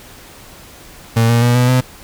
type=tone with pitch steps; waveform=35% pulse; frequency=114.7 / 117.72 / 120.82 / 124 / 127.27 Hz; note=A#2 / A#2 / B2 / B2 / C3; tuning=-28 / +17 / -38 / +7 / -48 cents; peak=-8 dBFS; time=1.16-1.81 s; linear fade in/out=10 ms; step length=130 ms; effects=pink hiss -39 dBFS RMS until 2.03 s